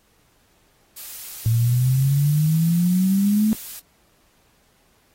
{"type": "noise", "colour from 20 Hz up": "blue", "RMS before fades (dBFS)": -35, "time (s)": [0.96, 3.8], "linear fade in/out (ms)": 10}
{"type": "exponential sweep", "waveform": "sine", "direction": "up", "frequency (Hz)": [112.2, 220], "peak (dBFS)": -15, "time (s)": [1.46, 3.53], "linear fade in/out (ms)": 0}
{"effects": ["pink hiss -61 dBFS RMS until 5.14 s", "AAC 48 kbps"]}